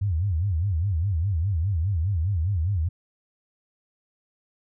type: tone with vibrato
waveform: sine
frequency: 89.7 Hz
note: F2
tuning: 47 cents sharp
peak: -21 dBFS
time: 0.01-2.89 s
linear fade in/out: 10 ms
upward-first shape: sine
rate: 4.9 Hz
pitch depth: 250 cents each way
effects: none